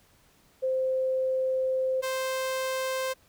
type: tone pair in turn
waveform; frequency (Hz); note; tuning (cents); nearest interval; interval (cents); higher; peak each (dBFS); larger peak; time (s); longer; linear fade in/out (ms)
sine / sawtooth; 521 / 522.9; C5 / C5; -7 / -1; unison; 6; second; -24; neither; 0.62-2.02 / 2.02-3.14; first; 20
effects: pink hiss -62 dBFS RMS until 3.28 s